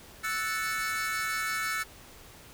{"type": "chord", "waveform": "45% pulse", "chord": "F# minor seventh", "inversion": "third", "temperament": "equal", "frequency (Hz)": [1318.5, 1480, 1760, 2217], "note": ["E6", "F#6", "A6", "C#7"], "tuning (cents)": [0, 0, 0, 0], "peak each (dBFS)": [-34, -36, -35, -35], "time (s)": [0.23, 1.84], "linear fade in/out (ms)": 20, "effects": ["pink hiss -51 dBFS RMS until 2.53 s"]}